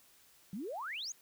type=exponential sweep; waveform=sine; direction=up; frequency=174.61 to 6910 Hz; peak=-38 dBFS; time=0.53-1.12 s; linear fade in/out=2 ms; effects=white hiss -64 dBFS RMS until 1.21 s